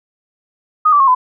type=tone with pitch steps; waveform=sine; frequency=1244.5 / 1161.2 / 1083.4 / 1010.8 Hz; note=D#6 / D6 / C#6 / B5; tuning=0 / -20 / -40 / +40 cents; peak=-7 dBFS; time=0.85-1.15 s; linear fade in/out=10 ms; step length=75 ms; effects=none